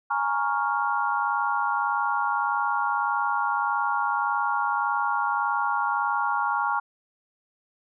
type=chord; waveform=sine; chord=Bb minor seventh; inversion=third; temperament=equal; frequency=830.6 / 932.3 / 1108.7 / 1396.9 Hz; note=Ab5 / Bb5 / Db6 / F6; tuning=0 / 0 / 0 / 0 cents; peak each=-28 dBFS; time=0.1-6.8 s; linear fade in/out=10 ms; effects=none